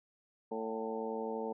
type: harmonic tone with a mistuned harmonic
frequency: 111.7 Hz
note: A2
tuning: 27 cents sharp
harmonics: 2 / 3 / 4 / 5 / 6 / 7 / 8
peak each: -42 / -47 / -38 / -44 / -51 / -46 / -44 dBFS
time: 0.51-1.53 s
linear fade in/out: 10 ms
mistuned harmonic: 6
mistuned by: +87 cents
effects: none